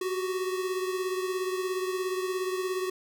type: beating tone pair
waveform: square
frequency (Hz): 370 / 387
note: F#4 / G4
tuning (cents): 0 / -22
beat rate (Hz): 17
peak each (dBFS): -30 / -37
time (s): 0.01-2.9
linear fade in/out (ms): 5
effects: none